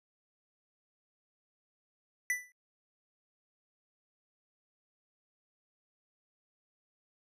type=tone with exponential decay; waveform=square; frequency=1983 Hz; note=B6; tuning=7 cents sharp; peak=-27 dBFS; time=2.3-2.52 s; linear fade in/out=1 ms; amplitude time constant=47 ms; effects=noise-tail reverb RT60 0.1 s tail -23 dB re dry + resampled to 32000 Hz